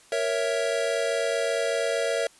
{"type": "chord", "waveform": "square", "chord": "A# diminished", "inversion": "none", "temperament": "equal", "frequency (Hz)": [466.2, 554.4, 659.3], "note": ["A#4", "C#5", "E5"], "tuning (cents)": [0, 0, 0], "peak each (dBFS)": -29, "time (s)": [0.12, 2.27], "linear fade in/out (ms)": 2, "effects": ["white hiss -55 dBFS RMS until 2.39 s", "resampled to 24000 Hz"]}